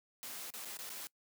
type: noise with dropouts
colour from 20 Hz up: white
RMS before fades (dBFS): -45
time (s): 0.23-1.07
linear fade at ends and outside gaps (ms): 0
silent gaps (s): 0.504-0.538 / 0.649-0.655 / 0.771-0.789 / 0.894-0.901
effects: noise-tail reverb RT60 0.1 s tail -23 dB re dry + high-pass 200 Hz 12 dB/octave